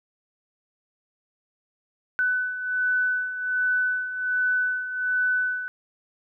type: beating tone pair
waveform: sine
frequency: 1498 / 1499.3 Hz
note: F#6 / F#6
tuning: +21 / +22 cents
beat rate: 1.3 Hz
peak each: -29 / -23 dBFS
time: 2.19-5.68 s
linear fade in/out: 0 ms
effects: none